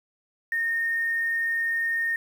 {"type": "tone with quantisation", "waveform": "sine", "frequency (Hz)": 1838, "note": "A#6", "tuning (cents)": -25, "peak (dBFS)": -23, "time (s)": [0.52, 2.16], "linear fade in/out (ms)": 2, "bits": 8, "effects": []}